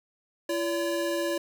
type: tone pair together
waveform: square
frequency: 339.5 / 571 Hz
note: F4 / D5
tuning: -49 / -49 cents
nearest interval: major sixth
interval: 900 cents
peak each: -30 / -30 dBFS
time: 0.49-1.38 s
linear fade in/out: 5 ms
effects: none